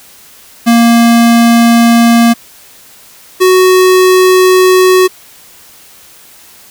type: tone pair in turn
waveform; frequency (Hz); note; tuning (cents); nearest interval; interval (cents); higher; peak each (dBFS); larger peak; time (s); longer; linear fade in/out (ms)
square; 233.4 / 370.5; A#3 / F#4; +2 / +2; minor sixth; 800; second; -4; neither; 0.66-2.34 / 3.4-5.08; neither; 20
effects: white hiss -38 dBFS RMS until 6.7 s